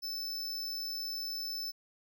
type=tone; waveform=square; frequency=5274 Hz; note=E8; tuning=in tune; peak=-36 dBFS; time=0.02-1.72 s; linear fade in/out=20 ms; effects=none